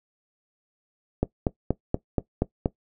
click train, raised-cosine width 2 ms, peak -8 dBFS, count 7, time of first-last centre 1.23-2.659 s, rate 4.2 Hz, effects noise-tail reverb RT60 0.1 s tail -18 dB re dry

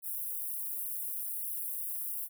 white high-pass noise, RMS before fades -37 dBFS, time 0.02-2.29 s, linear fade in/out 50 ms, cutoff 9900 Hz, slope 48 dB/octave, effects none

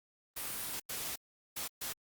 white noise bursts at uneven times, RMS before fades -39 dBFS, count 4, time 0.36-0.8 / 0.89-1.16 / 1.56-1.68 / 1.81-1.93 s, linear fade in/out 10 ms, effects Opus 32 kbps

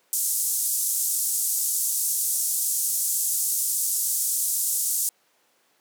pink band-pass noise, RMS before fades -25 dBFS, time 0.13-5.09 s, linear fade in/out 0 ms, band 7200 to 14000 Hz, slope 24 dB/octave, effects pink hiss -64 dBFS RMS until 5.8 s + high-pass 400 Hz 12 dB/octave

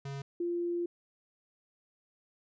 square / sine tone pair in turn, 138.59 / 346.3 Hz, C#3 / F4, 0 / -15 cents, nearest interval octave + major third, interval 1585 cents, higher second, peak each -38 / -30 dBFS, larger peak second, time 0.05-0.22 / 0.4-0.86 s, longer second, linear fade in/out 5 ms, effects resampled to 16000 Hz

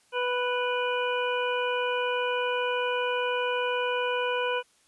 harmonic tone with a mistuned harmonic, 493.9 Hz, B4, in tune, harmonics 1 / 2 / 3 / 5 / 6, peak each -28 / -31 / -33 / -35 / -36 dBFS, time 0.12-4.63 s, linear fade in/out 50 ms, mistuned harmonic 5, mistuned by -16 cents, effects white hiss -64 dBFS RMS until 4.87 s + resampled to 24000 Hz

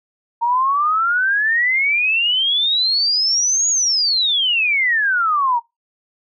sine exponential two-way sweep, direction up then down, 923 to 6830 to 923 Hz, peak -14 dBFS, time 0.41-5.6 s, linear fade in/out 20 ms, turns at 3.69 s, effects noise-tail reverb RT60 0.2 s tail -23 dB re dry

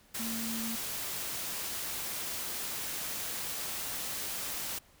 sine tone in noise, 226.6 Hz, A#3, 49 cents flat, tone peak -36 dBFS, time 0.19-0.76 s, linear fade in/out 10 ms, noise white, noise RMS -37 dBFS, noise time 0.14-4.79 s, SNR -2 dB, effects pink hiss -62 dBFS RMS until 5 s

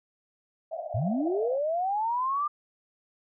pink band-pass noise, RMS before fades -36 dBFS, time 0.71-1.58 s, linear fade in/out 5 ms, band 620 to 710 Hz, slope 96 dB/octave
sine linear sweep, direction up, 92.5 to 1207 Hz, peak -25 dBFS, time 0.94-2.48 s, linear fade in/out 10 ms
effects none

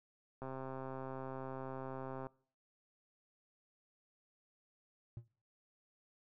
click train, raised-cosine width 1 ms, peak -31 dBFS, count 245, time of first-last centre 0.42-2.268 s, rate 132 Hz
triangle tone with exponential decay, 116.54 Hz, A#2, in tune, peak -38 dBFS, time 5.17-5.28 s, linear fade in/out 0 ms, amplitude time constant 22 ms
effects noise-tail reverb RT60 0.5 s tail -24 dB re dry

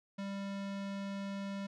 square tone with low-pass filter, 197.6 Hz, G3, 14 cents sharp, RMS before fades -40 dBFS, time 0.18-1.67 s, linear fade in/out 10 ms, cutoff 5000 Hz, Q 0.77, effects none

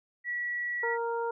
sine tone, 1936 Hz, B6, 35 cents flat, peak -30 dBFS, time 0.24-0.98 s, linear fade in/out 50 ms
harmonic tone, 465.4 Hz, A#4, 3 cents flat, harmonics 1 / 2 / 3, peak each -31 / -33 / -40 dBFS, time 0.83-1.31 s, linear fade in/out 5 ms
effects none

